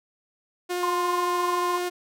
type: tone with vibrato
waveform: sawtooth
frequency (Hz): 356.5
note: F4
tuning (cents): +36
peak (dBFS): -22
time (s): 0.69-1.9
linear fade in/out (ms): 20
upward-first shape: triangle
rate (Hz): 14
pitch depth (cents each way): 8
type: tone with tremolo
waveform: sine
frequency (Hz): 1046.5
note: C6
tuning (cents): 0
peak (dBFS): -22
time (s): 0.83-1.78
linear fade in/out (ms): 2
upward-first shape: sine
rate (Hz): 20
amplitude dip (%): 50
effects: none